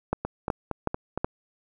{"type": "two click trains", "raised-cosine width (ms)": 1, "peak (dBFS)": [-10, -14], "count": [4, 5], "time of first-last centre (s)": [[0.13, 1.245], [0.25, 1.176]], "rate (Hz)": [2.69, 4.32], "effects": []}